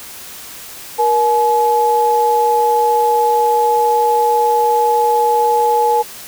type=tone pair together; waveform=sine; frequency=474 / 852 Hz; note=A#4 / G#5; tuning=+29 / +44 cents; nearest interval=minor seventh; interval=1015 cents; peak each=-15 / -12 dBFS; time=0.98-6.03 s; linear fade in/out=20 ms; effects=white hiss -33 dBFS RMS until 6.27 s